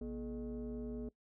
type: tone with frequency modulation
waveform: sine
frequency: 240 Hz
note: B3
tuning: 49 cents flat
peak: -38 dBFS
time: 0.01-1.09 s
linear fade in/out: 5 ms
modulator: 185 Hz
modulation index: 1.1
effects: noise-tail reverb RT60 0.1 s tail -20 dB re dry + tanh soft clip ceiling -36 dBFS